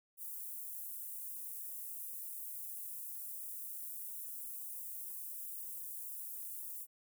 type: high-pass noise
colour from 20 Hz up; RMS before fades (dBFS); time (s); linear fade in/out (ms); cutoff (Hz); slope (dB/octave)
white; -45; 0.17-6.87; 50; 10000; 24
effects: none